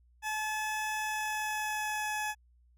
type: tone with pitch glide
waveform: 20% pulse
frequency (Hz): 860 to 850.1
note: A5 to G#5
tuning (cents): -40 to +40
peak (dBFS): -27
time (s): 0.22-2.35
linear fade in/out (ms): 50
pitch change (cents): -20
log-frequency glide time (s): 0.96-2.12
effects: added 60 Hz sine -61 dBFS peak until 2.77 s